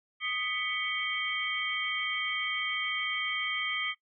sine tone cluster, 1243 / 1985 / 2233 / 3160 Hz, D#6 / B6 / C#7 / G7, -2 / +8 / +12 / +13 cents, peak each -38 / -36 / -33 / -34 dBFS, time 0.2-3.95 s, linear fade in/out 50 ms, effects noise-tail reverb RT60 0.1 s tail -20 dB re dry

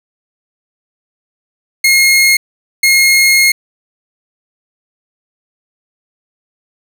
sawtooth tone bursts at uneven times, 2151 Hz, C7, 47 cents sharp, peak -3 dBFS, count 2, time 1.84-2.37 / 2.83-3.52 s, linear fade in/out 5 ms, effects none

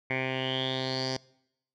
10% pulse tone with low-pass filter sweep, 130.81 Hz, C3, in tune, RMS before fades -31 dBFS, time 0.1-1.17 s, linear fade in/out 5 ms, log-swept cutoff 2200 to 5200 Hz, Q 9.1, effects noise-tail reverb RT60 0.8 s tail -24 dB re dry

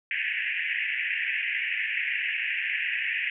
pink band-pass noise, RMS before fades -29 dBFS, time 0.11-3.3 s, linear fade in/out 2 ms, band 1700 to 2800 Hz, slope 96 dB/octave, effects none

